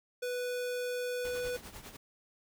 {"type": "tone", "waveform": "square", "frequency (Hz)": 493.9, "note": "B4", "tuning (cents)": 0, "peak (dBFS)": -34, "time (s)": [0.22, 1.57], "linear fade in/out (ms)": 10}
{"type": "noise with tremolo", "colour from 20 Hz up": "pink", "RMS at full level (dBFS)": -45, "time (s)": [1.24, 1.97], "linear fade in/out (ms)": 10, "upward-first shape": "triangle", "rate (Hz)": 9.9, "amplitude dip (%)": 75}
{"effects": []}